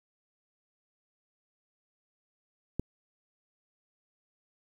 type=click; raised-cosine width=3 ms; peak=-17 dBFS; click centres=2.796 s; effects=9-bit